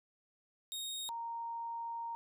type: tone pair in turn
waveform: sawtooth / sine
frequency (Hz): 3729 / 928.2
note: A#7 / A#5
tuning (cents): 0 / -8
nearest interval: 2 octaves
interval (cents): 2408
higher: first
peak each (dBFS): -36 / -38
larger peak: first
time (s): 0.72-1.09 / 1.09-2.15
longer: second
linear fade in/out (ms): 0
effects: none